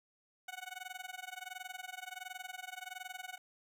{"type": "tone with amplitude modulation", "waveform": "15% pulse", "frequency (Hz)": 740, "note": "F#5", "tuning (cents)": 0, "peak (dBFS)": -34, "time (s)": [0.48, 3.38], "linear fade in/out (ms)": 5, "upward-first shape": "sine", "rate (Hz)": 21.4, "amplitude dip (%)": 95, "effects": []}